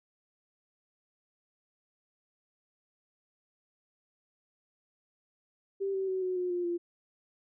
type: tone with pitch steps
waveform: sine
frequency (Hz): 392 / 383.9 / 376 / 368.3 / 360.7 / 353.3 / 346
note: G4 / G4 / F#4 / F#4 / F#4 / F4 / F4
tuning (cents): 0 / -36 / +28 / -8 / -44 / +20 / -16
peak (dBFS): -29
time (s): 5.8-6.78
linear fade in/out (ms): 20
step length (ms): 140
effects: none